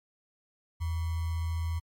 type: tone with sample-and-hold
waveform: sine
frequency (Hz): 82.41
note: E2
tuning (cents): 0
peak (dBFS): -28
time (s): 0.8-1.8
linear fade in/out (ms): 20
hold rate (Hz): 1050
effects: MP3 64 kbps